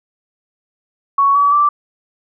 sine tone with pitch steps, 1114 / 1141.4 / 1169.4 Hz, C#6 / D6 / D6, +8 / -50 / -8 cents, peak -9 dBFS, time 1.18-1.69 s, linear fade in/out 5 ms, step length 170 ms, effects none

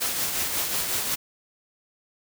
white noise with tremolo, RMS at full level -25 dBFS, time 0-1.16 s, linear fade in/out 20 ms, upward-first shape triangle, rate 5.5 Hz, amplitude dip 45%, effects none

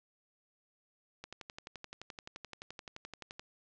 click train, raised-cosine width 0.2 ms, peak -27 dBFS, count 26, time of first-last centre 1.24-3.395 s, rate 11.6 Hz, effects low-pass 7000 Hz 12 dB/octave

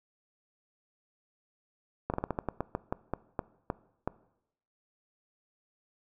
slowing click train, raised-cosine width 1 ms, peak -16 dBFS, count 14, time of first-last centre 2.1-4.076 s, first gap 38 ms, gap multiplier 1.21, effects noise-tail reverb RT60 0.8 s tail -20 dB re dry

